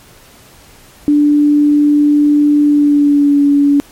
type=tone with pitch glide; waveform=sine; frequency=293.7 to 285.3 Hz; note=D4 to C#4; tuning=0 to +50 cents; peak=-6 dBFS; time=1.08-3.8 s; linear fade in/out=0 ms; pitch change=-50 cents; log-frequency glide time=2.63-3.41 s; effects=pink hiss -42 dBFS RMS until 3.91 s + MP3 64 kbps